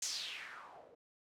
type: noise with low-pass filter sweep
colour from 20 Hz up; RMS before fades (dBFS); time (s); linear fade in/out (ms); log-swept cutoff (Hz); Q
blue; -45; 0.02-0.95; 5; 7000 to 430; 4.1
effects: none